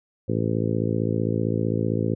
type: harmonic tone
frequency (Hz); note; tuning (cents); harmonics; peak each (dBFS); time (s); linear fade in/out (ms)
55.5; A1; +16; 2 / 3 / 4 / 5 / 6 / 7 / 8 / 9; -26 / -28 / -29 / -30 / -31 / -31 / -32 / -33; 0.28-2.15; 10
effects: none